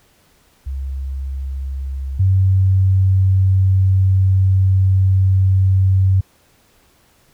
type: tone pair in turn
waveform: sine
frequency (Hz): 67.4 / 95.09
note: C#2 / F#2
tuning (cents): -48 / +48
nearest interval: tritone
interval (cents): 596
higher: second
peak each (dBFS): -21 / -10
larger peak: second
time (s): 0.66-2.19 / 2.19-6.21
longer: second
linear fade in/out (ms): 10
effects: pink hiss -55 dBFS RMS until 7.33 s